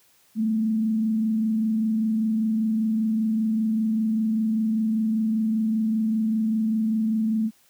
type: tone with frequency modulation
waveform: sine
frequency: 220 Hz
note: A3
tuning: in tune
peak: -20 dBFS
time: 0.35-7.51 s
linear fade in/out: 50 ms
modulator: 25.1 Hz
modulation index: 0.3
effects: white hiss -60 dBFS RMS until 7.69 s + high-pass 60 Hz 12 dB/octave